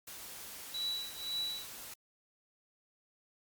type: noise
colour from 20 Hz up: white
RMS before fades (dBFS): -47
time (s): 0.07-1.94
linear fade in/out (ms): 5
type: tone with tremolo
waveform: sine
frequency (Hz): 3929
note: B7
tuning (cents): -10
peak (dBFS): -32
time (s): 0.74-1.67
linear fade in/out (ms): 5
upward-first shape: triangle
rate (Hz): 1.9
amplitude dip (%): 95
effects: Opus 48 kbps